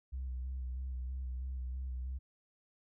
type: tone with vibrato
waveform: sine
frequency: 64 Hz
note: C2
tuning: 38 cents flat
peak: -35 dBFS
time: 0.12-2.19 s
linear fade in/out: 20 ms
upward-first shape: square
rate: 3.1 Hz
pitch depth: 30 cents each way
effects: tanh soft clip ceiling -34 dBFS